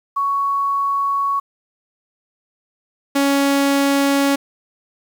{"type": "tone pair in turn", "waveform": ["sine", "sawtooth"], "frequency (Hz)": [1115, 278.8], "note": ["C#6", "C#4"], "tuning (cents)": [10, 10], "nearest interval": "2 octaves", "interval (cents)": 2400, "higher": "first", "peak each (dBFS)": [-16, -10], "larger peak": "second", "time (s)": [[0.16, 1.4], [3.15, 4.36]], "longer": "first", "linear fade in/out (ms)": 10, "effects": ["8-bit"]}